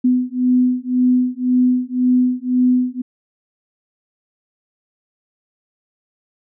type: beating tone pair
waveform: sine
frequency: 250 / 251.9 Hz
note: B3 / B3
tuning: +21 / +34 cents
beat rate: 1.9 Hz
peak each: -16 dBFS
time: 0.04-3.02 s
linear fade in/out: 10 ms
effects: none